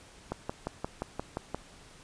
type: click train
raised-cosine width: 1 ms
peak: -18 dBFS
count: 8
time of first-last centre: 0.32-1.546 s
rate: 5.71 Hz
effects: pink hiss -54 dBFS RMS until 2.03 s + resampled to 22050 Hz